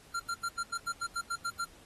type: tone bursts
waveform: square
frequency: 1380 Hz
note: F6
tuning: 21 cents flat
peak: -32 dBFS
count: 11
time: 0.14-1.649 s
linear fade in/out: 10 ms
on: 59 ms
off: 86 ms
effects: pink hiss -58 dBFS RMS until 1.85 s + AAC 32 kbps